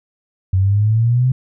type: exponential sweep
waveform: sine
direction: up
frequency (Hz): 92.4 to 130.81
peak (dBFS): -11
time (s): 0.53-1.32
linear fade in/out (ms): 5
effects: none